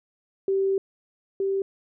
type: tone pair in turn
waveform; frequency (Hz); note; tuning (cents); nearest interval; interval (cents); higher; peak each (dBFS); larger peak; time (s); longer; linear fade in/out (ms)
sine; 388.2 / 389.7; G4 / G4; -17 / -10; unison; 7; second; -20 / -22; first; 0.48-0.78 / 1.4-1.62; first; 2
effects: none